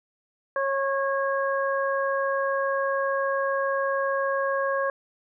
harmonic tone, 547 Hz, C#5, 23 cents flat, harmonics 1 / 2 / 3, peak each -25 / -28 / -30 dBFS, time 0.56-4.9 s, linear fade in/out 2 ms, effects none

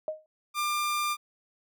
sine tone with exponential decay, 622.3 Hz, D#5, in tune, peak -25 dBFS, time 0.08-0.26 s, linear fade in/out 1 ms, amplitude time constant 37 ms
sawtooth tone, 1195 Hz, D6, 30 cents sharp, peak -23 dBFS, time 0.54-1.17 s, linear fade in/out 50 ms
effects none

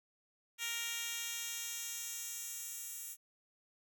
10% pulse tone with high-pass filter sweep, 466.2 Hz, A#4, in tune, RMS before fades -42 dBFS, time 0.58-3.17 s, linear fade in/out 50 ms, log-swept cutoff 2800 to 9400 Hz, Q 0.95, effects none

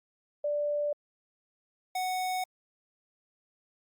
sine / square tone pair in turn, 587.3 / 740 Hz, D5 / F#5, 0 / 0 cents, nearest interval major third, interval 400 cents, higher second, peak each -27 / -30 dBFS, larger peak first, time 0.44-0.93 / 1.95-2.44 s, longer neither, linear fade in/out 5 ms, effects Opus 48 kbps

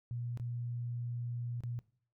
sine tone with dropouts, 120 Hz, B2, 49 cents flat, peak -36 dBFS, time 0.11-1.79 s, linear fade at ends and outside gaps 0 ms, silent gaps 0.374-0.398 / 1.606-1.636 s, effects noise-tail reverb RT60 0.5 s tail -20 dB re dry

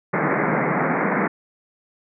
pink band-pass noise, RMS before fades -21 dBFS, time 0.13-1.28 s, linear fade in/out 10 ms, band 140 to 2200 Hz, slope 96 dB/octave, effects none

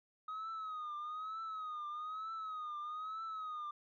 sine tone with vibrato, 1257 Hz, D#6, 17 cents sharp, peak -38 dBFS, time 0.28-3.71 s, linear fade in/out 5 ms, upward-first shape triangle, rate 1.1 Hz, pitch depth 100 cents each way, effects tanh soft clip ceiling -39 dBFS

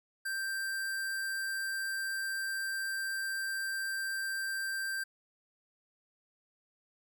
square tone, 1573 Hz, G6, 6 cents sharp, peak -34 dBFS, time 0.25-5.04 s, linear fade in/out 10 ms, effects none

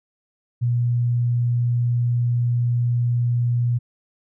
sine tone, 120.5 Hz, B2, 42 cents flat, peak -17 dBFS, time 0.61-3.79 s, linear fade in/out 20 ms, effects none

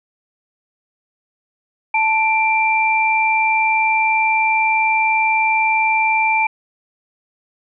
sine tone pair together, 880 / 2359 Hz, A5 / D7, 0 / +7 cents, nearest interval octave + perfect fourth, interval 1707 cents, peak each -16 dBFS, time 1.94-6.47 s, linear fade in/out 5 ms, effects none

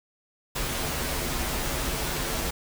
pink noise with comb filter, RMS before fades -29 dBFS, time 0.55-2.51 s, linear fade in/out 10 ms, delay 10 ms, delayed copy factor -0.6, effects none

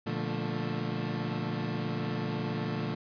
30% pulse chord, Bb major seventh, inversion none, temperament equal with one note detuned, 119.2 / 146.83 / 174.61 / 220 Hz, Bb2 / D3 / F3 / A3, +39 / 0 / 0 / 0 cents, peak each -34 dBFS, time 0.06-2.95 s, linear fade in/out 10 ms, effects resampled to 11025 Hz

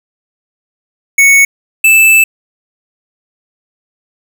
square tone pair in turn, 2217 / 2636 Hz, C#7 / E7, 0 / -1 cents, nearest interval minor third, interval 299 cents, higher second, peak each -4 dBFS, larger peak neither, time 1.18-1.45 / 1.84-2.24 s, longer second, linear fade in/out 5 ms, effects none

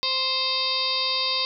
harmonic tone with a mistuned harmonic, 523.3 Hz, C5, in tune, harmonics 1 / 2 / 4 / 5 / 6 / 7 / 8 / 9 / 10, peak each -36 / -31 / -37 / -33 / -37 / -27 / -34 / -26 / -36 dBFS, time 0.03-1.45 s, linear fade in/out 0 ms, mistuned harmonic 7, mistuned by +22 cents, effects none

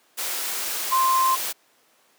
sine tone in noise, 1046.5 Hz, C6, in tune, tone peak -17 dBFS, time 0.91-1.36 s, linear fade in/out 20 ms, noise white, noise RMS -28 dBFS, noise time 0.17-1.53 s, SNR +8 dB, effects pink hiss -60 dBFS RMS until 2.18 s + high-pass 400 Hz 12 dB/octave

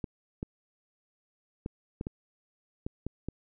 clicks, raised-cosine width 3 ms, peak -21 dBFS, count 8, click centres 0.042 / 0.429 / 1.661 / 2.011 / 2.069 / 2.865 / 3.066 / 3.286 s, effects none

